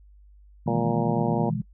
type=chord; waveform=sine; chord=E major seventh; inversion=second; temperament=equal with one note detuned; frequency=123.47 / 155.56 / 164.81 / 208.3 Hz; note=B2 / D#3 / E3 / G#3; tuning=0 / 0 / 0 / +5 cents; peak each=-30 dBFS; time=0.66-1.62 s; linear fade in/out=5 ms
type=harmonic tone; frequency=117.1 Hz; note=A#2; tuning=8 cents sharp; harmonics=2 / 3 / 4 / 5 / 6 / 7 / 8; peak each=-28 / -30 / -31 / -32 / -33 / -33 / -34 dBFS; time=0.67-1.5 s; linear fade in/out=5 ms
effects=noise-tail reverb RT60 0.1 s tail -24 dB re dry + added 50 Hz sine -49 dBFS peak until 1.73 s